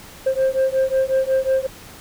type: beating tone pair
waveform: sine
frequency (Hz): 526 / 531.5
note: C5 / C5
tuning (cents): +9 / +27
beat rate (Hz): 5.5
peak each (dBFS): -17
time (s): 0.26-1.67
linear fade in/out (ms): 10
effects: tanh soft clip ceiling -13 dBFS + pink hiss -41 dBFS RMS until 2 s